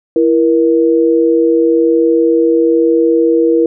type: tone pair together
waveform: sine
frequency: 332.7 / 473.7 Hz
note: E4 / A#4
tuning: +16 / +28 cents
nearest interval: tritone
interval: 612 cents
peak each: -10 dBFS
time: 0.16-3.66 s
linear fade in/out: 2 ms
effects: none